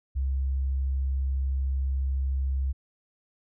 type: tone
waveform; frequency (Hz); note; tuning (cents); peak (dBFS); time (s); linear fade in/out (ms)
sine; 66.9; C2; +39; -24; 0.15-2.73; 20
effects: none